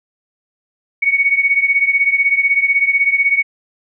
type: beating tone pair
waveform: sine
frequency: 2226 / 2242 Hz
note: C#7 / C#7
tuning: +7 / +19 cents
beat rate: 16 Hz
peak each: -13 / -16 dBFS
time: 1.02-3.43 s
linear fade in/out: 10 ms
effects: none